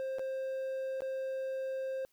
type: tone with dropouts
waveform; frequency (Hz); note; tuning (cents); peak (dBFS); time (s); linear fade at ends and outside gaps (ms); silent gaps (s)
triangle; 529; C5; +19; -32; 0-2.05; 0; 0.185-0.194 / 1.006-1.02
effects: white hiss -73 dBFS RMS until 2.12 s